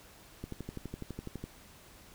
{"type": "click train", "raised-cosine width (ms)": 3, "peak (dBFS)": -26, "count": 13, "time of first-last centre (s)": [0.44, 1.44], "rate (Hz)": 12, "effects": ["pink hiss -56 dBFS RMS until 2.14 s"]}